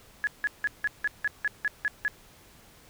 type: tone bursts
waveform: sine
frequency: 1689 Hz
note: G#6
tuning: 29 cents sharp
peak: -23 dBFS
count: 10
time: 0.24-2.08 s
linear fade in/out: 0 ms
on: 31 ms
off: 170 ms
effects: pink hiss -55 dBFS RMS until 2.89 s